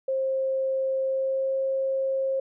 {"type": "tone with pitch glide", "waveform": "sine", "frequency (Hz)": [531, 535], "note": ["C5", "C5"], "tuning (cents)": [25, 38], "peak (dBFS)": -23, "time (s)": [0.08, 2.4], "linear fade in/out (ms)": 5, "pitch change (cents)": 13, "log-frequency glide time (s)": [1.04, 1.57], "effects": []}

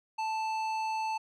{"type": "tone with tanh clipping", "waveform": "triangle", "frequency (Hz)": 880, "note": "A5", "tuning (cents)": 0, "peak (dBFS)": -32, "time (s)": [0.18, 1.18], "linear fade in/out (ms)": 10, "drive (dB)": 17, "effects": []}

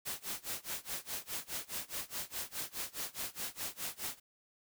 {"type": "noise with tremolo", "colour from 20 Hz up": "white", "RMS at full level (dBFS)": -38, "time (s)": [0.05, 4.2], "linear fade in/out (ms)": 20, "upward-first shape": "sine", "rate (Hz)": 4.8, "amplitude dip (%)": 95, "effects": []}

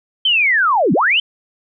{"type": "linear two-way sweep", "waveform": "sine", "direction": "down then up", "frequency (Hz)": [3152, 149.8, 3152], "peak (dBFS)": -11, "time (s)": [0.25, 1.2], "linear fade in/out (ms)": 5, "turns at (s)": 0.93, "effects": []}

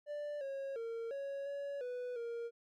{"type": "tone with pitch steps", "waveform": "triangle", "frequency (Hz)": [588, 546, 459, 555, 564, 494.5, 467.8], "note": ["D5", "C#5", "A#4", "C#5", "C#5", "B4", "A#4"], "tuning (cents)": [2, -26, -27, 2, 30, 2, 6], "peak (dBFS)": -37, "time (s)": [0.06, 2.51], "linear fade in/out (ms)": 50, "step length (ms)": 350, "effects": []}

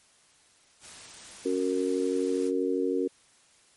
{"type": "noise", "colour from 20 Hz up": "white", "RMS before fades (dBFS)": -46, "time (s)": [0.8, 2.52], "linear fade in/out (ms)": 50}
{"type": "harmonic tone", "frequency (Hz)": 92.5, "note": "F#2", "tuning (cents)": 0, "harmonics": [3, 4, 5], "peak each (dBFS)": [-29, -29, -29], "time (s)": [1.45, 3.08], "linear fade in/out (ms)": 10}
{"effects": ["white hiss -61 dBFS RMS until 3.76 s", "MP3 48 kbps"]}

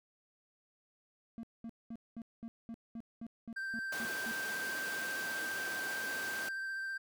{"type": "tone bursts", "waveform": "triangle", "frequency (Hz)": 229.3, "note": "A#3", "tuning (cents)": -28, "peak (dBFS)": -39, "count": 12, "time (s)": [1.38, 4.314], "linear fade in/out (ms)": 0, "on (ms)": 52, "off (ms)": 210}
{"type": "tone with vibrato", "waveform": "triangle", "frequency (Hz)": 1568, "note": "G6", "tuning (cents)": 0, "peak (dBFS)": -35, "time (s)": [3.56, 6.98], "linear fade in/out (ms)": 10, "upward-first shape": "sine", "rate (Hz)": 15, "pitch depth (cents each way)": 14}
{"type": "high-pass noise", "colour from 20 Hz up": "pink", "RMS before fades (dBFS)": -44, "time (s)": [3.92, 6.49], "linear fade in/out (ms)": 5, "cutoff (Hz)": 300, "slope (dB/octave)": 12}
{"effects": []}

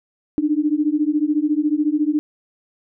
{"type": "beating tone pair", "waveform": "sine", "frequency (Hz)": [293.7, 307.7], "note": ["D4", "D#4"], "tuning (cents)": [0, -19], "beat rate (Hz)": 14, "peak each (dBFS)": -19, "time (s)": [0.38, 2.19], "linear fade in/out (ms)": 0, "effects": []}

